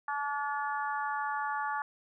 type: harmonic tone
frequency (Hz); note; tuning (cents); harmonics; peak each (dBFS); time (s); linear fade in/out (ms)
287.1; D4; -39; 3 / 4 / 5 / 6; -34 / -36 / -38 / -40; 0.08-1.82; 2
effects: none